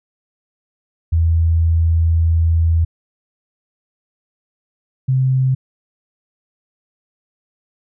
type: tone pair in turn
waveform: sine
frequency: 82.41 / 130.82 Hz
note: E2 / C3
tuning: 0 / 0 cents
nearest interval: minor sixth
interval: 800 cents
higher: second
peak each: -11 / -12 dBFS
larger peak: first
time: 1.12-2.85 / 5.08-5.55 s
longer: first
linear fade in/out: 10 ms
effects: none